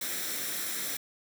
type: noise with comb filter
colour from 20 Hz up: white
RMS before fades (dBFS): -34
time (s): 0.01-0.97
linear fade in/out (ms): 5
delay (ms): 0.53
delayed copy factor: +0.55
effects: high-pass 200 Hz 12 dB/octave